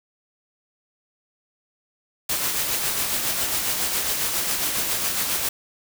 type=noise with tremolo; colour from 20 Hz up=white; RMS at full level=-23 dBFS; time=2.29-5.49 s; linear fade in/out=5 ms; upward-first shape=sine; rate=7.3 Hz; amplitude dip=35%; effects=none